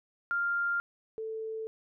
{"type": "tone pair in turn", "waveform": "sine", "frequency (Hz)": [1396.9, 442], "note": ["F6", "A4"], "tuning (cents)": [0, 8], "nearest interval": "octave + minor sixth", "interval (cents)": 1992, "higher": "first", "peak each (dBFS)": [-27, -34], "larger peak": "first", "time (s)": [[0.31, 0.8], [1.18, 1.67]], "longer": "neither", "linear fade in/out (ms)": 0, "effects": []}